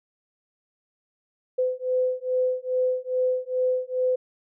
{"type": "beating tone pair", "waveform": "sine", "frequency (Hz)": [507, 509.4], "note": ["B4", "C5"], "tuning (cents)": [45, -46], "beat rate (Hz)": 2.4, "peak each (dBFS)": -25, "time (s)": [1.58, 4.16], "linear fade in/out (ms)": 10, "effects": []}